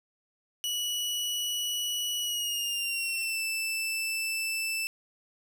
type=tone with pitch glide; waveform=sawtooth; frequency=2937 to 2647 Hz; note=F#7 to E7; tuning=-13 to +7 cents; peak=-26 dBFS; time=0.64-4.87 s; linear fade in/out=0 ms; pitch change=-180 cents; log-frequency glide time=2.19-3.43 s; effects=none